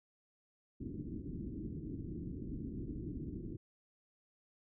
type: low-pass noise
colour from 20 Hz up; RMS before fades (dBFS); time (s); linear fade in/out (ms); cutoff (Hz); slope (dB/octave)
white; -43; 0.8-3.57; 10; 340; 48
effects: none